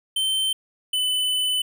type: tone pair in turn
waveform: square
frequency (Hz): 3100 / 3008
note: G7 / F#7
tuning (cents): -20 / +28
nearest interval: minor second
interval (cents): 52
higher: first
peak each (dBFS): -21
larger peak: neither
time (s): 0.16-0.53 / 0.93-1.62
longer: second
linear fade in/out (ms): 5
effects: none